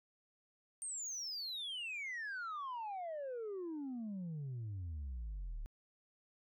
sine exponential sweep, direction down, 8860 to 34.65 Hz, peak -38 dBFS, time 0.82-5.66 s, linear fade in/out 0 ms, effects tanh soft clip ceiling -39 dBFS

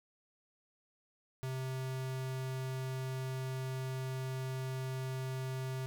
square tone, 130.81 Hz, C3, in tune, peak -37 dBFS, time 1.43-5.86 s, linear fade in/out 0 ms, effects none

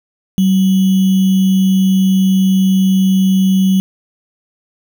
sine tone with sample-and-hold, 190 Hz, F#3, 46 cents sharp, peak -8 dBFS, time 0.38-3.8 s, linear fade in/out 0 ms, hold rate 3150 Hz, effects none

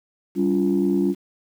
sine tone cluster, 195.1 / 284.4 / 348.2 Hz, G3 / C#4 / F4, -8 / +45 / -5 cents, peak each -21 dBFS, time 0.35-1.15 s, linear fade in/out 50 ms, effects tanh soft clip ceiling -10 dBFS + 8-bit

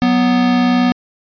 square tone pair together, 185.48 / 246.9 Hz, F#3 / B3, +5 / 0 cents, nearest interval perfect fourth, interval 495 cents, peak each -20 / -12 dBFS, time 0.02-0.92 s, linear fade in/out 0 ms, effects resampled to 11025 Hz

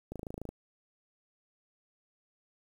click train, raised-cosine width 2 ms, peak -26 dBFS, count 11, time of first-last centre 0.12-0.49 s, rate 27 Hz, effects 9-bit

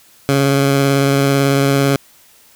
15% pulse tone with vibrato, 138.59 Hz, C#3, in tune, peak -5 dBFS, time 0.29-1.96 s, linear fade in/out 0 ms, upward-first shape square, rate 18 Hz, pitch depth 12 cents each way, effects white hiss -48 dBFS RMS until 2.55 s

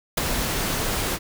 pink noise with ADSR envelope, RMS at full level -17 dBFS, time 0.17-1.19 s, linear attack 10 ms, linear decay 6 ms, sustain -8 dB, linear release 47 ms, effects none

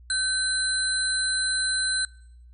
sine tone cluster, 1532 / 4061 / 8100 Hz, G6 / B7 / B8, -40 / +48 / +43 cents, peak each -27 dBFS, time 0.1-2.05 s, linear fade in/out 2 ms, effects noise-tail reverb RT60 0.7 s tail -24 dB re dry + added 60 Hz sine -46 dBFS peak until 2.53 s

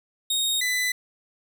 sawtooth tone pair in turn, 3728 / 1998.9 Hz, A#7 / B6, -1 / +20 cents, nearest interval major seventh, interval 1079 cents, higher first, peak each -19 dBFS, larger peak neither, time 0.3-0.61 / 0.61-0.92 s, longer neither, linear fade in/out 5 ms, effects none

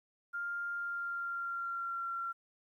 sine tone with pitch glide, 1400 to 1368.8 Hz, F6 to F6, +4 to -35 cents, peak -35 dBFS, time 0.33-2.33 s, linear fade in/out 20 ms, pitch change -39 cents, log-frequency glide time 0.76-2.07 s, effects 12-bit

